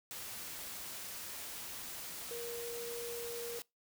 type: tone in noise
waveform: sine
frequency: 472 Hz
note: A#4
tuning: 22 cents sharp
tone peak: -41 dBFS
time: 2.31-3.59 s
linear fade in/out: 0 ms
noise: white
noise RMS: -45 dBFS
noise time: 0.11-3.62 s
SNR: +1 dB
effects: noise-tail reverb RT60 0.2 s tail -24 dB re dry